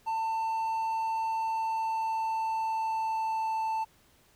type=tone with pitch glide; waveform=triangle; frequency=894 to 885.8 Hz; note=A5 to A5; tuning=+27 to +11 cents; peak=-26 dBFS; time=0.06-3.85 s; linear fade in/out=20 ms; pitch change=-16 cents; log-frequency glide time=1.32-3.62 s; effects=pink hiss -63 dBFS RMS until 4.35 s